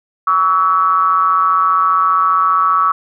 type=ring-modulated tone; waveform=triangle; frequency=87.5 Hz; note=F2; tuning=4 cents sharp; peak=-5 dBFS; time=0.27-2.92 s; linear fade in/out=5 ms; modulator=1220 Hz; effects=none